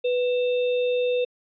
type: tone with sample-and-hold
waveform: sine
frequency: 494.9 Hz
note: B4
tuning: 4 cents sharp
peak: -20 dBFS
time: 0.04-1.25 s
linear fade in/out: 10 ms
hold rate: 3150 Hz
effects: resampled to 11025 Hz